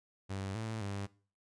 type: tone with pitch steps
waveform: sawtooth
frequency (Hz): 97 / 110.9 / 99.8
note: G2 / A2 / G2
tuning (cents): -18 / +14 / +32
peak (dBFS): -33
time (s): 0.29-1.07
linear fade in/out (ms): 20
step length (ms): 260
effects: noise-tail reverb RT60 0.4 s tail -20 dB re dry + resampled to 22050 Hz